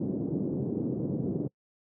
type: band-pass noise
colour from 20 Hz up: pink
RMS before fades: -31 dBFS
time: 0-1.48 s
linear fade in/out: 10 ms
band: 140 to 400 Hz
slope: 24 dB/octave
effects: noise-tail reverb RT60 0.1 s tail -25 dB re dry